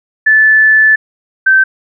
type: tone pair in turn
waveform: sine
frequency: 1745 / 1550.2 Hz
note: A6 / G6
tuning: -15 / -20 cents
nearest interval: major second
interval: 205 cents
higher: first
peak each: -4 dBFS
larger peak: neither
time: 0.26-0.96 / 1.46-1.64 s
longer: first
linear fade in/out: 10 ms
effects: none